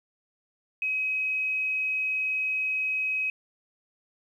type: tone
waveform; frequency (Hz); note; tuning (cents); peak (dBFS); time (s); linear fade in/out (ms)
sine; 2539; D#7; +34; -25; 0.82-3.3; 2
effects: 10-bit